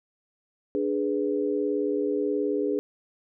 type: chord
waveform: sine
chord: G# diminished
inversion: second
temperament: equal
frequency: 293.7 / 415.3 / 493.9 Hz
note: D4 / G#4 / B4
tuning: 0 / 0 / 0 cents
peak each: -28 / -26 / -31 dBFS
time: 0.75-2.79 s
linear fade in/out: 0 ms
effects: none